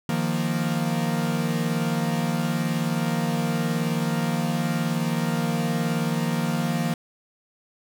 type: chord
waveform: 45% pulse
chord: Eb suspended second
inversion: none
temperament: equal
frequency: 155.56 / 174.61 / 233.1 Hz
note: Eb3 / F3 / Bb3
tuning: 0 / 0 / 0 cents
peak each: -27 dBFS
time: 0.09-6.94 s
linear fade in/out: 2 ms
effects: none